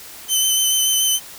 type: tone with vibrato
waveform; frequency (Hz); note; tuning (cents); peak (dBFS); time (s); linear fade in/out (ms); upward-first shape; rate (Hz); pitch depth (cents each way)
15% pulse; 3057; G7; -44; -8; 0.28-1.2; 50; square; 6.9; 13
effects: white hiss -38 dBFS RMS until 1.38 s